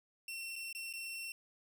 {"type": "tone with dropouts", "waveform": "sawtooth", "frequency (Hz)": 2711, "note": "E7", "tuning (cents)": 48, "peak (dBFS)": -38, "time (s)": [0.28, 1.32], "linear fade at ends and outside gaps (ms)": 2, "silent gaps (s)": [[0.557, 0.561], [0.728, 0.749], [0.928, 0.936]], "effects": []}